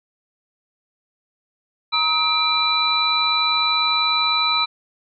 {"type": "tone cluster", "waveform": "sine", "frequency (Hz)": [943, 1273, 2366, 3970], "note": ["A#5", "D#6", "D7", "B7"], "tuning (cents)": [20, 39, 12, 8], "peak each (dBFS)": [-26, -22, -24, -19], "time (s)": [1.92, 4.66], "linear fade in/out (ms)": 20, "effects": []}